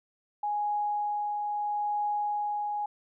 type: tone with tremolo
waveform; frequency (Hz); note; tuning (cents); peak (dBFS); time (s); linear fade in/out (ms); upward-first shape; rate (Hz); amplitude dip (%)
sine; 830.6; G#5; 0; -26; 0.43-2.86; 5; triangle; 0.77; 30
effects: none